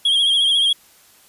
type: tone with vibrato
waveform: triangle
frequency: 3260 Hz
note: G#7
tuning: 33 cents flat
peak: -12 dBFS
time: 0.05-0.73 s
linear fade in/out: 5 ms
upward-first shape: sine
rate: 14 Hz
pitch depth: 53 cents each way
effects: white hiss -51 dBFS RMS until 1.28 s + resampled to 32000 Hz